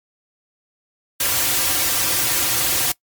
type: noise with comb filter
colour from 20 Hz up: white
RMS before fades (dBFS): -19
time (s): 1.2-2.92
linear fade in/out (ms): 5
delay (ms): 4.7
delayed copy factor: -0.8
effects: noise-tail reverb RT60 0.1 s tail -22 dB re dry + MP3 96 kbps